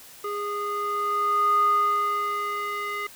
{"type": "tone with band-pass filter sweep", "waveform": "square", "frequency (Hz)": 410.9, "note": "G#4", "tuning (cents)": -18, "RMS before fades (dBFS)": -25, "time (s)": [0.24, 3.07], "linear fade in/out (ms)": 5, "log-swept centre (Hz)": [910, 1700], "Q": 7.3, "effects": ["white hiss -47 dBFS RMS until 3.15 s"]}